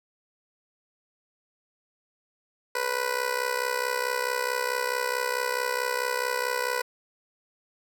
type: tone with amplitude modulation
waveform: 15% pulse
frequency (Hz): 493.9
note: B4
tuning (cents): 0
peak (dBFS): -16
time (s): 2.75-6.82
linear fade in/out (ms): 5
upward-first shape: sine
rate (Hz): 64.6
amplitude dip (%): 80
effects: none